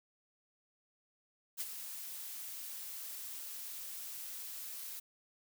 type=noise with ADSR envelope; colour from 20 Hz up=blue; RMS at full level=-37 dBFS; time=1.57-5 s; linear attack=39 ms; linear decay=34 ms; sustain=-8 dB; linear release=10 ms; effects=none